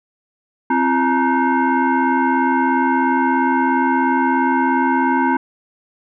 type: tone with frequency modulation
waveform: sine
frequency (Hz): 339.5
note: F4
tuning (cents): -49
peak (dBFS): -13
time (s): 0.7-5.37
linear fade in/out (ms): 5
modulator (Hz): 602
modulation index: 1.8
effects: none